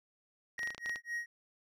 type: tone with tremolo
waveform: triangle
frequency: 1886 Hz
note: A#6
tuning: 20 cents sharp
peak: -32 dBFS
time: 0.58-1.26 s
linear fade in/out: 2 ms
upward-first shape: sine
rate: 3.9 Hz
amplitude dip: 100%
type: clicks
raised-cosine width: 0.2 ms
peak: -26 dBFS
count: 9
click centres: 0.592 / 0.632 / 0.674 / 0.705 / 0.747 / 0.78 / 0.86 / 0.895 / 0.959 s
effects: none